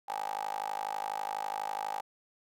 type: tone with high-pass filter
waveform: 15% pulse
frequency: 52.1 Hz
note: G#1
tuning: 6 cents sharp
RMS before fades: -36 dBFS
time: 0.08-2.01 s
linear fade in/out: 10 ms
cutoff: 800 Hz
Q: 9.7
effects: none